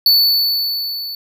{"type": "tone with level ramp", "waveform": "square", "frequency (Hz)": 4472, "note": "C#8", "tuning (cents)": 14, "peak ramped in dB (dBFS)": [-8, -25], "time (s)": [0.06, 1.15], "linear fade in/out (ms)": 2, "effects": []}